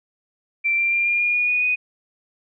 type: tone with pitch steps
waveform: sine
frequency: 2349 / 2368 / 2387 / 2407 / 2426 / 2446 / 2466 / 2486 Hz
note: D7 / D7 / D7 / D7 / D#7 / D#7 / D#7 / D#7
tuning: 0 / +14 / +28 / +42 / -44 / -30 / -16 / -2 cents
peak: -17 dBFS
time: 0.64-1.76 s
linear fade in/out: 20 ms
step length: 140 ms
effects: none